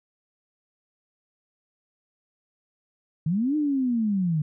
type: linear two-way sweep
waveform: sine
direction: up then down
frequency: 146.83 to 308.3 to 146.83 Hz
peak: -21 dBFS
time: 3.26-4.42 s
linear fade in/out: 5 ms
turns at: 3.56 s
effects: none